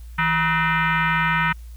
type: tone with frequency modulation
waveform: sine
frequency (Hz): 163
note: E3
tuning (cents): -19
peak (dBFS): -17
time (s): 0.18-1.53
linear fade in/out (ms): 10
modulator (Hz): 558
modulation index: 3.8
effects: added 58 Hz sine -35 dBFS peak until 1.76 s + white hiss -56 dBFS RMS until 1.76 s